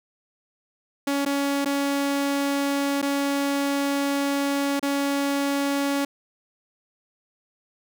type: tone with dropouts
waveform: sawtooth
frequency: 280.6 Hz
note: C#4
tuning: 21 cents sharp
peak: -18 dBFS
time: 1.07-6.05 s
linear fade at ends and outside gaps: 5 ms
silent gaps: 1.251-1.26 / 1.648-1.657 / 3.017-3.025 / 4.796-4.827 s
effects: none